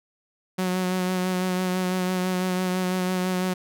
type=tone with vibrato; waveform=sawtooth; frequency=183.7 Hz; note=F#3; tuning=12 cents flat; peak=-19 dBFS; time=0.58-3.54 s; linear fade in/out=10 ms; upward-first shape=sine; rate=6 Hz; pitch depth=21 cents each way; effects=none